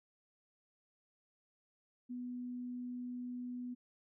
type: tone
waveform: sine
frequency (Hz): 246.9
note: B3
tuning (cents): 0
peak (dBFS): -40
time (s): 2.09-3.75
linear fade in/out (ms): 20
effects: none